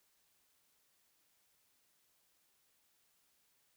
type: silence
effects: white hiss -75 dBFS RMS until 3.76 s